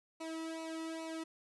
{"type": "tone with flanger", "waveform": "sawtooth", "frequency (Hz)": 323.7, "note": "E4", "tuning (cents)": -31, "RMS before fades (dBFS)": -42, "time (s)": [0.2, 1.24], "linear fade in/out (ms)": 10, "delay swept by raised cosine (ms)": [0.59, 1.3], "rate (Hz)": 2.4, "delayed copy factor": -0.95, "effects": ["resampled to 24000 Hz"]}